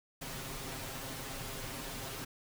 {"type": "noise with comb filter", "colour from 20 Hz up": "pink", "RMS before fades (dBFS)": -42, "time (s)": [0.21, 2.25], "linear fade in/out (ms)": 10, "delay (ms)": 7.5, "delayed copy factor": 0.75, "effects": []}